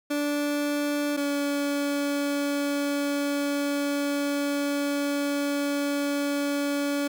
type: tone pair in turn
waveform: 30% pulse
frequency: 291 / 285.3 Hz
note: D4 / C#4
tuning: -16 / +50 cents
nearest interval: unison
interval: 34 cents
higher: first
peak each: -22 dBFS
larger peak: neither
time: 0.1-1.17 / 1.17-7.08 s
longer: second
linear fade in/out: 10 ms
effects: none